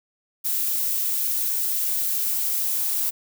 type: noise with high-pass filter sweep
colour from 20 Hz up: violet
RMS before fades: -24 dBFS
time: 0.44-3.11 s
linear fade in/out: 20 ms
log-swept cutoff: 280 to 870 Hz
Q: 3.4
effects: none